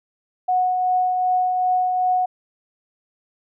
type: tone with tremolo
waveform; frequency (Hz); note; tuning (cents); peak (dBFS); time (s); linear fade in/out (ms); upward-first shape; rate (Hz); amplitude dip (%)
sine; 734; F#5; -14; -15; 0.48-2.26; 10; triangle; 2.6; 35
effects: none